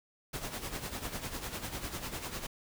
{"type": "noise with tremolo", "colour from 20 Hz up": "pink", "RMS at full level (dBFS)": -37, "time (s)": [0.33, 2.47], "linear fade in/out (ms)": 10, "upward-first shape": "sine", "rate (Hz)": 10, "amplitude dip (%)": 65, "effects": []}